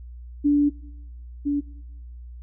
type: tone pair in turn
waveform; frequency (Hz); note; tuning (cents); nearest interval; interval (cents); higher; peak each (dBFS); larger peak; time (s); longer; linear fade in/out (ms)
sine; 290 / 287.5; D4 / D4; -22 / -37; unison; 15; first; -15 / -20; first; 0.44-0.7 / 1.45-1.61; first; 20
effects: noise-tail reverb RT60 1.0 s tail -23 dB re dry + added 60 Hz sine -37 dBFS peak until 2.42 s

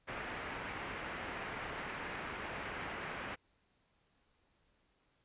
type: low-pass noise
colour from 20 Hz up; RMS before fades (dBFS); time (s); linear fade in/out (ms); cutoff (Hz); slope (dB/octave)
white; -43; 0.07-3.36; 20; 2300; 24
effects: pink hiss -75 dBFS RMS until 5.24 s + resampled to 8000 Hz

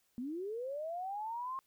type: linear sweep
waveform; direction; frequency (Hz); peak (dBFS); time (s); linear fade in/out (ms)
sine; up; 230.6 to 1078; -37; 0.18-1.59; 0
effects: white hiss -75 dBFS RMS until 1.66 s

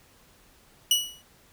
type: tone with exponential decay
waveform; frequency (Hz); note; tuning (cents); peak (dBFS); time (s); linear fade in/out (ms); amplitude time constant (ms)
sawtooth; 2934; F#7; -15; -13; 0.91-1.22; 2; 66
effects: pink hiss -58 dBFS RMS until 1.52 s

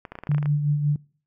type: clicks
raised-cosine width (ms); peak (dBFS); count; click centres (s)
0.5; -21; 11; 0.052 / 0.12 / 0.154 / 0.188 / 0.236 / 0.271 / 0.316 / 0.347 / 0.382 / 0.428 / 0.458
type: tone with tremolo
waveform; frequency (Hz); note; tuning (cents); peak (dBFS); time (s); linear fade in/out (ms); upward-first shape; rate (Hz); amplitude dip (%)
sine; 146.83; D3; 0; -17; 0.29-0.96; 2; sine; 5.4; 50
effects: noise-tail reverb RT60 0.5 s tail -25 dB re dry

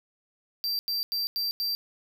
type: tone bursts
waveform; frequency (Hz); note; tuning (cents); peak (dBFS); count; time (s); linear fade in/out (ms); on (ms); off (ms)
square; 4699; D8; 0; -27; 5; 0.64-1.75; 0; 150; 90
effects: none

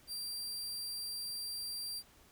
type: tone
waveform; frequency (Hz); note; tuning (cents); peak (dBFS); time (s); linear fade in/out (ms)
sawtooth; 4720; D8; +8; -36; 0.07-2.03; 50
effects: pink hiss -63 dBFS RMS until 2.31 s

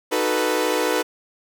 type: chord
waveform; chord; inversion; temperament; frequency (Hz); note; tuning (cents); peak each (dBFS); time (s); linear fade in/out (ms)
sawtooth; B dominant seventh; first; equal; 311.1 / 370 / 440 / 493.9; D#4 / F#4 / A4 / B4; 0 / 0 / 0 / 0; -22 / -23 / -21 / -19; 0.11-1.03; 20
effects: none

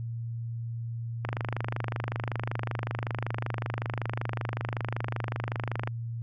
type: click train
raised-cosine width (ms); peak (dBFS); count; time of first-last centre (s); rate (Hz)
0.5; -16; 118; 1.25-5.875; 25.3
effects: added 116 Hz sine -32 dBFS peak until 6.22 s

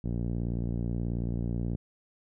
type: tone with low-pass filter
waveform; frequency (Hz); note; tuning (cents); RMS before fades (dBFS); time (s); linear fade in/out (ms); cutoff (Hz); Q
5% pulse; 58.5; A#1; +7; -31; 0.04-1.76; 5; 180; 0.87
effects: none

